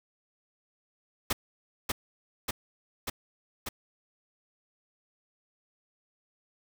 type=noise with echo; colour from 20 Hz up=pink; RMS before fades=-28 dBFS; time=1.3-1.33 s; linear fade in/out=5 ms; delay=590 ms; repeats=4; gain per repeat=-2 dB; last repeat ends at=3.69 s; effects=none